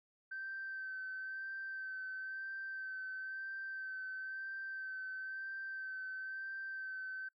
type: tone with vibrato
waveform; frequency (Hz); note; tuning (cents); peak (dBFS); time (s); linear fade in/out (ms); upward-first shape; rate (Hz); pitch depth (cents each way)
sine; 1548; G6; -22; -40; 0.31-7.29; 10; sine; 1; 20
effects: noise-tail reverb RT60 0.1 s tail -25 dB re dry + tanh soft clip ceiling -36 dBFS